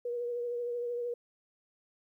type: tone with vibrato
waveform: sine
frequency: 480.7 Hz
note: B4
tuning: 47 cents flat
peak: -32 dBFS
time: 0.05-1.14 s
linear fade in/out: 5 ms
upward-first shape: triangle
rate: 13 Hz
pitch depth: 30 cents each way
effects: 12-bit